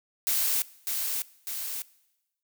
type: noise with echo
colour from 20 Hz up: blue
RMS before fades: -26 dBFS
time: 0.27-0.62 s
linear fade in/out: 0 ms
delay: 600 ms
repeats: 2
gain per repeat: -4 dB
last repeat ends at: 1.82 s
effects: noise-tail reverb RT60 1.0 s tail -21 dB re dry